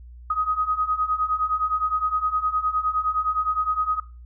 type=beating tone pair; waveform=sine; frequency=1250 / 1259.7 Hz; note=D#6 / D#6; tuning=+8 / +21 cents; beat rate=9.7 Hz; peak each=-25 / -23 dBFS; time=0.3-4 s; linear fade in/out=5 ms; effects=noise-tail reverb RT60 0.3 s tail -18 dB re dry + added 60 Hz sine -40 dBFS peak until 4.25 s